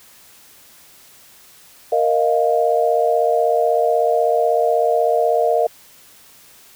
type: chord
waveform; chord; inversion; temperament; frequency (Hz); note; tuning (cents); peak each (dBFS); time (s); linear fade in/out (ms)
sine; Bb suspended fourth; none; equal; 466.2 / 622.3 / 698.5; Bb4 / Eb5 / F5; 0 / 0 / 0; -18; 1.92-5.67; 5
effects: white hiss -47 dBFS RMS until 6.75 s